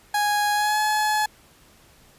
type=tone with pitch glide; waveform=30% pulse; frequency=829 to 851.8 Hz; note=G#5 to G#5; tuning=-3 to +44 cents; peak=-17 dBFS; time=0.14-1.26 s; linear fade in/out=5 ms; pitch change=+47 cents; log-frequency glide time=0.53-0.79 s; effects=pink hiss -54 dBFS RMS until 2.18 s + resampled to 32000 Hz